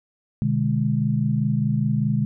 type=chord; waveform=sine; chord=G# diminished; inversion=first; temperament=just; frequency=124.59 / 149.51 / 207.7 Hz; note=B2 / D3 / G#3; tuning=+16 / +31 / 0 cents; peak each=-23 dBFS; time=0.42-2.25 s; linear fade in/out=0 ms; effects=none